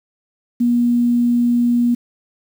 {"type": "tone with quantisation", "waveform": "sine", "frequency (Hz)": 240, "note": "B3", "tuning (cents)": -49, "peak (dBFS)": -12, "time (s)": [0.6, 1.95], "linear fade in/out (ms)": 10, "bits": 7, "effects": []}